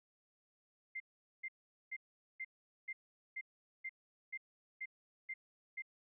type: tone bursts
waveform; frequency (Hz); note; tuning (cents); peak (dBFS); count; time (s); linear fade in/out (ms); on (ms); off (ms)
sine; 2093; C7; 0; -40; 11; 0.95-5.822; 10; 52; 430
effects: none